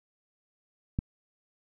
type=click; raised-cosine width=5 ms; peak=-15 dBFS; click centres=0.989 s; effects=none